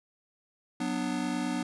square chord, B minor, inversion second, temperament just, 185.21 / 246.9 / 296.3 Hz, F#3 / B3 / D4, +2 / 0 / +15 cents, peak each -37 / -33 / -34 dBFS, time 0.8-1.63 s, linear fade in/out 5 ms, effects resampled to 24000 Hz

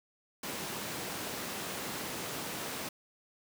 pink high-pass noise, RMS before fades -39 dBFS, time 0.43-2.89 s, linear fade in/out 5 ms, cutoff 170 Hz, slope 12 dB/octave, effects none

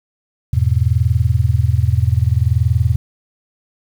sine chord, E major, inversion none, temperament just, 82.41 / 103.01 / 123.61 Hz, E2 / G#2 / B2, 0 / -14 / +2 cents, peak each -16 dBFS, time 0.53-2.96 s, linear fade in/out 5 ms, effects 7-bit

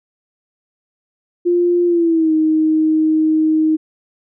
sine tone with pitch glide, 350 to 313.6 Hz, F4 to D#4, +4 to +14 cents, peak -11 dBFS, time 1.45-3.77 s, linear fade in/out 20 ms, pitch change -190 cents, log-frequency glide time 1.86-2.33 s, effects none

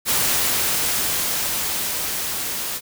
white noise with level ramp, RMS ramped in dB -19 to -27 dBFS, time 0.05-2.81 s, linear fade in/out 50 ms, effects none

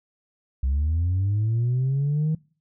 sine linear sweep, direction up, 63.7 to 159.1 Hz, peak -18 dBFS, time 0.63-2.35 s, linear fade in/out 5 ms, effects noise-tail reverb RT60 0.4 s tail -24 dB re dry + tanh soft clip ceiling -18 dBFS

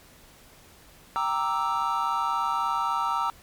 triangle chord, E half-diminished seventh, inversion first, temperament equal, 784 / 932.3 / 1174.7 / 1318.5 Hz, G5 / Bb5 / D6 / E6, 0 / 0 / 0 / 0 cents, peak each -31 / -26 / -29 / -26 dBFS, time 1.16-3.3 s, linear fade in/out 0 ms, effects pink hiss -53 dBFS RMS until 3.42 s + MP3 96 kbps

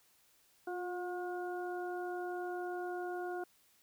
harmonic tone with a mistuned harmonic, 359.5 Hz, F#4, 50 cents flat, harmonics 1 / 2 / 3 / 4, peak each -39 / -42 / -54 / -47 dBFS, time 0.67-3.44 s, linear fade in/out 5 ms, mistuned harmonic 1, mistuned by -23 cents, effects white hiss -69 dBFS RMS until 3.82 s

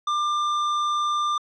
triangle tone with hard clipping, 1193 Hz, D6, 27 cents sharp, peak -23 dBFS, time 0.07-1.38 s, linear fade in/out 5 ms, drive 14 dB, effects low-pass 6000 Hz 12 dB/octave

